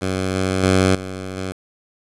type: tone with level steps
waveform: 10% pulse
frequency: 94.1 Hz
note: F#2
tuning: 30 cents sharp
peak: -12 / -10 / -5 / -20 / -16 dBFS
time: 0.01-1.53 s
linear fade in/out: 20 ms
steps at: 0.35 / 0.63 / 0.95 / 1.37 s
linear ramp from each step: 2 ms
effects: resampled to 24000 Hz + 7-bit

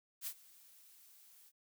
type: noise with ADSR envelope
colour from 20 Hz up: blue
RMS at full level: -40 dBFS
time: 0.21-1.52 s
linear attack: 57 ms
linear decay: 67 ms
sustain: -22 dB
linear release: 46 ms
effects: none

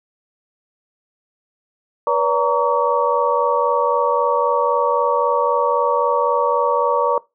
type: tone cluster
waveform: sine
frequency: 488.2 / 572 / 929 / 1134 Hz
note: B4 / D5 / A#5 / C#6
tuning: -20 / -46 / -6 / +39 cents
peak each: -20 dBFS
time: 2.07-7.18 s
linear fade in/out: 2 ms
effects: noise-tail reverb RT60 0.2 s tail -20 dB re dry

